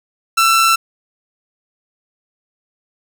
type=tone with amplitude modulation; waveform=sawtooth; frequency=1339 Hz; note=E6; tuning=27 cents sharp; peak=-5 dBFS; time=0.37-0.76 s; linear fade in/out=10 ms; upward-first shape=sine; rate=139 Hz; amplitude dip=30%; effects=none